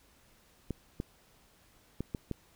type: clicks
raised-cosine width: 3 ms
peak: -21 dBFS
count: 5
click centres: 0.707 / 1.001 / 2.006 / 2.148 / 2.313 s
effects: pink hiss -64 dBFS RMS until 2.55 s